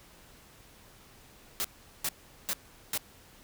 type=noise bursts; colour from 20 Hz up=white; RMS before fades=-31 dBFS; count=4; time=1.6-2.976 s; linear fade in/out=0 ms; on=44 ms; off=400 ms; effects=pink hiss -56 dBFS RMS until 3.43 s